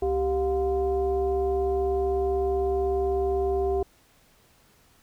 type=tone with frequency modulation; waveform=sine; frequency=390 Hz; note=G4; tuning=9 cents flat; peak=-22 dBFS; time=0.02-3.83 s; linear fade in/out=5 ms; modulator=322 Hz; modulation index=0.76; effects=pink hiss -60 dBFS RMS until 5.02 s